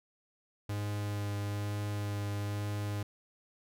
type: tone with vibrato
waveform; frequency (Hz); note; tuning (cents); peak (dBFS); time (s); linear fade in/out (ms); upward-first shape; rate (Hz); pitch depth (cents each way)
45% pulse; 102.8; G#2; -17; -33; 0.69-3.03; 5; sine; 1.1; 11
effects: none